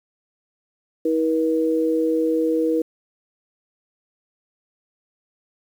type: tone pair together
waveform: sine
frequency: 320.5 / 480.2 Hz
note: E4 / B4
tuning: -49 / -49 cents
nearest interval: perfect fifth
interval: 700 cents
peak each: -20 dBFS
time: 1.05-2.82 s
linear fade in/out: 5 ms
effects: 8-bit